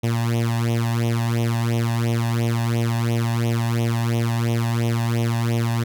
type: tone with flanger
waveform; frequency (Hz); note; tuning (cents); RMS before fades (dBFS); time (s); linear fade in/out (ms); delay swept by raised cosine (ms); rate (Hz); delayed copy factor
sawtooth; 116.54; A#2; 0; -21; 0.03-5.84; 10; 0.32 to 1.15; 2.9; +0.85
effects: none